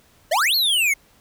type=exponential two-way sweep; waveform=square; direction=up then down; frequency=561 to 4446 to 2120 Hz; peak=-17 dBFS; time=0.31-0.94 s; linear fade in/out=10 ms; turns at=0.55 s; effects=pink hiss -56 dBFS RMS until 1.2 s